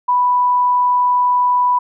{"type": "tone", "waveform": "sine", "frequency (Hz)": 988, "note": "B5", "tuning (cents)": 0, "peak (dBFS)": -11, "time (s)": [0.08, 1.79], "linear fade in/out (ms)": 10, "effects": []}